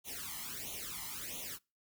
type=noise with flanger; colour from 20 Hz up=white; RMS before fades=-43 dBFS; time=0.04-1.59 s; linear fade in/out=50 ms; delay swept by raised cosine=0.3 to 0.99 ms; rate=1.5 Hz; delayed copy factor=+0.9; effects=noise-tail reverb RT60 0.3 s tail -26 dB re dry